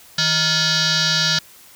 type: tone with frequency modulation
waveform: sine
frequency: 159.1 Hz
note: D#3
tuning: 39 cents sharp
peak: -15 dBFS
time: 0.18-1.39 s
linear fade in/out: 5 ms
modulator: 781 Hz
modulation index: 6.7
effects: white hiss -46 dBFS RMS until 1.75 s